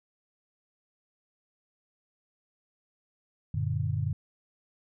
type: chord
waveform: sine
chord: Gb augmented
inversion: none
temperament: equal with one note detuned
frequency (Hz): 94.12 / 116.54 / 146.83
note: Gb2 / Bb2 / D3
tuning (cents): +30 / 0 / 0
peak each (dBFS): -31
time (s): 3.54-4.13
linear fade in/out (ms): 5
effects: none